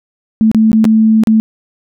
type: tone with dropouts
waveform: sine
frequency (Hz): 220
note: A3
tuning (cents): 0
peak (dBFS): -5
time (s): 0.41-1.4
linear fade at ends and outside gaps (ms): 0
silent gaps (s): 0.515-0.547 / 0.717-0.73 / 0.843-0.852 / 1.236-1.272
effects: none